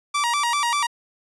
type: tone with vibrato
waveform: sawtooth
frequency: 1050 Hz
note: C6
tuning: 6 cents sharp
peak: -16 dBFS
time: 0.14-0.87 s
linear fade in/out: 10 ms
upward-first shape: square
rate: 5.1 Hz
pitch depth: 180 cents each way
effects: resampled to 24000 Hz